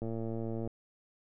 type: click train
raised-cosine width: 2 ms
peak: -25 dBFS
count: 75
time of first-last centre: 0.02-0.675 s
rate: 113 Hz
effects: none